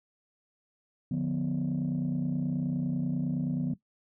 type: chord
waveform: sine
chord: B diminished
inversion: first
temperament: just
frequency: 148.16 / 177.8 / 246.9 Hz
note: D3 / F3 / B3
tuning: +16 / +31 / 0 cents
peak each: -30 dBFS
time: 1.11-3.74 s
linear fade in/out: 5 ms
effects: noise-tail reverb RT60 0.1 s tail -17 dB re dry + tanh soft clip ceiling -23 dBFS